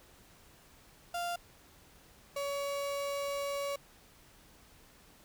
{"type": "tone pair in turn", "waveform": "35% pulse", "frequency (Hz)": [696, 563.3], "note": ["F5", "C#5"], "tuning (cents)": [-6, 28], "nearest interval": "major third", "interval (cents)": 366, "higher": "first", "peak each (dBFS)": [-32, -32], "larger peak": "neither", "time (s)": [[1.14, 1.36], [2.36, 3.76]], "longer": "second", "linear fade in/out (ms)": 5, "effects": ["pink hiss -60 dBFS RMS until 5.24 s"]}